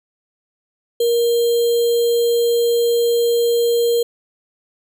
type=tone with sample-and-hold; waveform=sine; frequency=470.1 Hz; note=A#4; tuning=15 cents sharp; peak=-13 dBFS; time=1-4.03 s; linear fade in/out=5 ms; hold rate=3675 Hz; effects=none